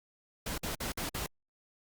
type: noise bursts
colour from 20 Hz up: pink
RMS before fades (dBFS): -36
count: 5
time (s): 0.46-1.264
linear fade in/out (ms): 5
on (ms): 120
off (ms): 51
effects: Opus 48 kbps